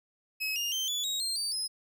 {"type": "tone with pitch steps", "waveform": "30% pulse", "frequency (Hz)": [2563, 2827, 3119, 3441, 3796, 4188, 4620, 5096], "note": ["E7", "F7", "G7", "A7", "A#7", "C8", "D8", "D#8"], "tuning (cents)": [-49, 20, -9, -39, 31, 1, -29, 41], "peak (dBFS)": -27, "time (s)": [0.4, 1.68], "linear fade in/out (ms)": 20, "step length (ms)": 160, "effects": []}